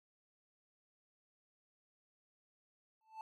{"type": "tone with exponential growth", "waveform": "triangle", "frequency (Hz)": 880, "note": "A5", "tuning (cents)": 0, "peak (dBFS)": -39, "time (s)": [3.01, 3.21], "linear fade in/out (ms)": 1, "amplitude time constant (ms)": 42, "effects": []}